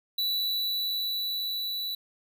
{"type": "tone with level ramp", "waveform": "square", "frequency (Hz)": 3951, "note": "B7", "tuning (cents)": 0, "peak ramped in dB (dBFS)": [-26, -31], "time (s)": [0.18, 1.95], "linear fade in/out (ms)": 5, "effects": []}